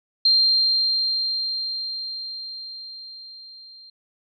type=tone with level ramp; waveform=sine; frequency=4178 Hz; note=C8; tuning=3 cents flat; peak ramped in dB=-13 to -43 dBFS; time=0.25-3.9 s; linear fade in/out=5 ms; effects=none